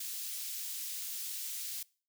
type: high-pass noise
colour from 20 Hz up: white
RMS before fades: -40 dBFS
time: 0-1.83 s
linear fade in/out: 5 ms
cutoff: 3400 Hz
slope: 12 dB/octave
effects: noise-tail reverb RT60 0.4 s tail -23 dB re dry

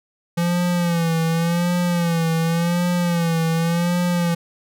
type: tone with vibrato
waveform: square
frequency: 169.9 Hz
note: F3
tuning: 47 cents flat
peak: -18 dBFS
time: 0.37-4.35 s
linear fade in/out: 10 ms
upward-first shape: sine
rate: 0.89 Hz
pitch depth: 68 cents each way
effects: none

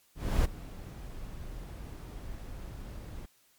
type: noise with ADSR envelope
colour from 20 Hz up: brown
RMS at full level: -23 dBFS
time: 0.15-3.26 s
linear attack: 300 ms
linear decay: 8 ms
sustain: -19 dB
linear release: 7 ms
effects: white hiss -66 dBFS RMS until 3.58 s + MP3 96 kbps

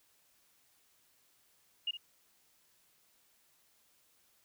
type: tone with echo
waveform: sine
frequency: 2850 Hz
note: F7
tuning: 34 cents sharp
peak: -31 dBFS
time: 1.87-1.91 s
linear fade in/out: 5 ms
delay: 62 ms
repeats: 1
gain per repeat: -10 dB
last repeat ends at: 1.972 s
effects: white hiss -70 dBFS RMS until 4.44 s

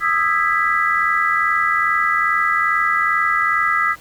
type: chord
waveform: sine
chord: E major seventh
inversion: third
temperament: just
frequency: 1236.1 / 1318.5 / 1648.1 / 1977.8 Hz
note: D#6 / E6 / G#6 / B6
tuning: -12 / 0 / -14 / +2 cents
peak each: -20 / -20 / -23 / -19 dBFS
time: 0-3.96 s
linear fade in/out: 50 ms
effects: pink hiss -45 dBFS RMS until 4 s

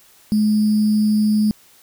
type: tone with sample-and-hold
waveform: sine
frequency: 212.6 Hz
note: G#3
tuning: 41 cents sharp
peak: -13 dBFS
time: 0.32-1.51 s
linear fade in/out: 0 ms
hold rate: 4900 Hz
effects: white hiss -51 dBFS RMS until 1.82 s

